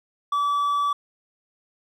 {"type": "tone with hard clipping", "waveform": "sine", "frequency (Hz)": 1151, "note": "D6", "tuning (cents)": -35, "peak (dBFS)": -21, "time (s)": [0.32, 0.93], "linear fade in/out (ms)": 5, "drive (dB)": 3, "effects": []}